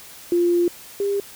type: tone pair in turn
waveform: sine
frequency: 347.8 / 400.9 Hz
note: F4 / G4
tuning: -7 / +39 cents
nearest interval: major second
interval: 246 cents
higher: second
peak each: -15 / -19 dBFS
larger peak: first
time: 0.32-0.68 / 1-1.2 s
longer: first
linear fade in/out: 2 ms
effects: white hiss -42 dBFS RMS until 1.35 s